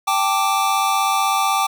square chord, G suspended second, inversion none, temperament equal, 784 / 880 / 1174.7 Hz, G5 / A5 / D6, 0 / 0 / 0 cents, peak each -21 / -24 / -20 dBFS, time 0.07-1.67 s, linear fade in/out 10 ms, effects none

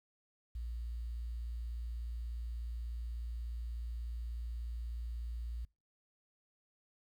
sine tone with quantisation, 58.27 Hz, A#1, in tune, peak -38 dBFS, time 0.55-5.65 s, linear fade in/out 5 ms, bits 11, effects noise-tail reverb RT60 0.3 s tail -26 dB re dry

